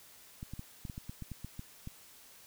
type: clicks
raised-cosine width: 5 ms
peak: -29 dBFS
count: 12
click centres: 0.429 / 0.536 / 0.594 / 0.852 / 0.898 / 0.979 / 1.095 / 1.223 / 1.317 / 1.446 / 1.594 / 1.874 s
effects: white hiss -57 dBFS RMS until 2.46 s